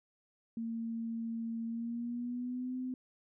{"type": "tone with pitch glide", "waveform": "sine", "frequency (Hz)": [228.5, 255], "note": ["A#3", "C4"], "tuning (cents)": [-34, -44], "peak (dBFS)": -35, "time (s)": [0.57, 2.94], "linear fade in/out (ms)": 2, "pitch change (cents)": 190, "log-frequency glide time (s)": [1.66, 2.76], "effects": []}